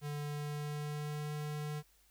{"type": "tone with pitch glide", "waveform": "square", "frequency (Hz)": [146.83, 149.57], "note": ["D3", "D3"], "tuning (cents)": [0, 32], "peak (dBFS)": -38, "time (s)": [0.01, 1.83], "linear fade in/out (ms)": 50, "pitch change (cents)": 32, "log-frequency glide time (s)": [0.2, 1.32], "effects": ["added 50 Hz sine -70 dBFS peak until 2.1 s", "white hiss -69 dBFS RMS until 2.1 s"]}